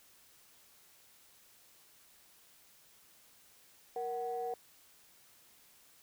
sine tone pair together, 469.4 / 745.1 Hz, A#4 / F#5, +12 / +12 cents, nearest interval minor sixth, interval 800 cents, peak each -37 / -37 dBFS, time 3.96-4.54 s, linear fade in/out 2 ms, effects tanh soft clip ceiling -28 dBFS + white hiss -63 dBFS RMS until 6.02 s

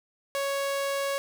sawtooth tone, 555 Hz, C#5, 2 cents sharp, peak -23 dBFS, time 0.35-1.18 s, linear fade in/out 0 ms, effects none

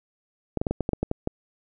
clicks, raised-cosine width 2 ms, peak -11 dBFS, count 10, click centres 0.573 / 0.615 / 0.668 / 0.71 / 0.807 / 0.891 / 0.933 / 1.03 / 1.114 / 1.274 s, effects none

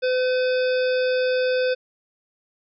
harmonic tone, 508 Hz, B4, 49 cents sharp, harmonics 1 / 3 / 5 / 7 / 9 / 10, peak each -19 / -29 / -33 / -36 / -38 / -39 dBFS, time 0.02-1.75 s, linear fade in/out 20 ms, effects none

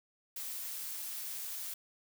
blue noise, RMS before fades -41 dBFS, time 0.36-1.74 s, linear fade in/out 5 ms, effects none

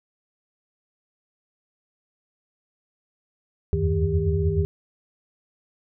sine tone cluster, 78.4 / 85.3 / 94.6 / 158.1 / 399.4 Hz, D#2 / F2 / F#2 / D#3 / G4, +14 / -40 / +39 / +28 / +32 cents, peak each -26 dBFS, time 3.73-4.65 s, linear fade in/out 0 ms, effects none

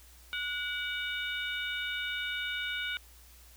harmonic tone with a mistuned harmonic, 732 Hz, F#5, 19 cents flat, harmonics 2 / 3 / 4 / 5, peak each -36 / -38 / -39 / -40 dBFS, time 0.33-2.97 s, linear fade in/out 0 ms, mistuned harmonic 3, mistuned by +71 cents, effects added 60 Hz sine -55 dBFS peak until 3.56 s + white hiss -58 dBFS RMS until 3.56 s

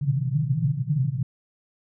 pink band-pass noise, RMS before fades -24 dBFS, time 0.01-1.23 s, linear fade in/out 5 ms, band 120 to 160 Hz, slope 96 dB/octave, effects none

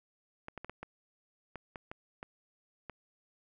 clicks, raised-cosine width 0.5 ms, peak -27 dBFS, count 10, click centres 0.484 / 0.577 / 0.646 / 0.696 / 0.83 / 1.557 / 1.758 / 1.915 / 2.229 / 2.897 s, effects none

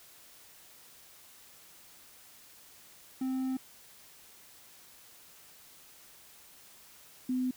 triangle / sine tone pair in turn, 261 / 254.3 Hz, C4 / C4, -4 / -49 cents, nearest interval unison, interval 45 cents, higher first, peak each -28 dBFS, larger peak neither, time 3.21-3.57 / 7.29-7.51 s, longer first, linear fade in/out 5 ms, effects white hiss -56 dBFS RMS until 7.56 s

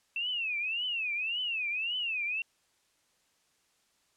sine tone with vibrato, 2657 Hz, E7, 13 cents sharp, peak -30 dBFS, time 0.16-2.42 s, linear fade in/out 2 ms, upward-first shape triangle, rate 1.8 Hz, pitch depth 240 cents each way, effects white hiss -71 dBFS RMS until 4.16 s + low-pass 9000 Hz 12 dB/octave

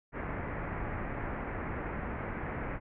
pink low-pass noise, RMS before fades -37 dBFS, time 0.12-2.8 s, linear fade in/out 50 ms, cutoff 2200 Hz, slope 48 dB/octave, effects none

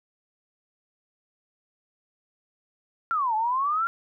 sine exponential two-way sweep, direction down then up, 1396.9 to 851 to 1396.9 Hz, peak -22 dBFS, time 3.11-3.87 s, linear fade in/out 0 ms, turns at 3.35 s, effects none

